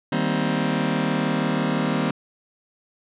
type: chord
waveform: sawtooth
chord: C minor seventh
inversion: first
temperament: just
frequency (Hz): 156.98 / 196.22 / 235.5 / 261.6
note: Eb3 / G3 / Bb3 / C4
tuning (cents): +16 / +2 / +18 / 0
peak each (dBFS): -22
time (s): 0.12-2.11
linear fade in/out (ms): 5
effects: resampled to 8000 Hz + 9-bit